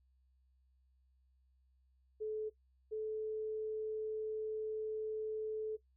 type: tone pair in turn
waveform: sine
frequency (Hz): 431.7 / 433.9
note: A4 / A4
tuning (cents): -33 / -24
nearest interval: unison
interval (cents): 9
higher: second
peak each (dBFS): -36 / -36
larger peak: neither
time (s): 2.2-2.5 / 2.91-5.77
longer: second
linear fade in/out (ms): 20
effects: noise-tail reverb RT60 0.1 s tail -17 dB re dry + added 64 Hz sine -69 dBFS peak until 5.96 s